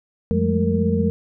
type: tone cluster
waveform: sine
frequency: 89.9 / 175.1 / 202.4 / 218.3 / 461.3 Hz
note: F#2 / F3 / G#3 / A3 / A#4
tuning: -49 / +5 / -44 / -13 / -18 cents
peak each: -23 dBFS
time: 0.31-1.1 s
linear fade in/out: 0 ms
effects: none